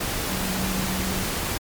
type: tone in noise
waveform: sine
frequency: 188.3 Hz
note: F#3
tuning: 31 cents sharp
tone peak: -28 dBFS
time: 0.29-1.23 s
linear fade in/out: 10 ms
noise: pink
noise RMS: -27 dBFS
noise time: 0-1.58 s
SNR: -4 dB
effects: MP3 96 kbps